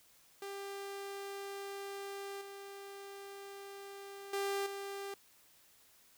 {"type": "tone with level steps", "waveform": "sawtooth", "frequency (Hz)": 396.8, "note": "G4", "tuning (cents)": 21, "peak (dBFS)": [-38, -43, -30, -37], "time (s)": [0.42, 5.14], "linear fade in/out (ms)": 2, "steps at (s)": [2.41, 4.33, 4.66], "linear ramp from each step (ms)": 5, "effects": ["white hiss -65 dBFS RMS until 6.17 s"]}